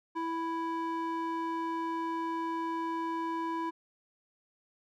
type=tone with band-pass filter; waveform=square; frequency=330 Hz; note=E4; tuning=2 cents sharp; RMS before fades=-34 dBFS; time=0.15-3.71 s; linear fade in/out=20 ms; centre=780 Hz; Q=3.1; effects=none